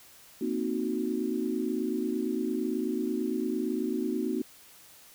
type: chord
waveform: sine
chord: C half-diminished seventh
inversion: third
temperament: equal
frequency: 233.1 / 261.6 / 311.1 / 370 Hz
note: Bb3 / C4 / Eb4 / Gb4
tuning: 0 / 0 / 0 / 0 cents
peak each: -33 dBFS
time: 0.41-4.42 s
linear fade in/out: 5 ms
effects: white hiss -54 dBFS RMS until 5.14 s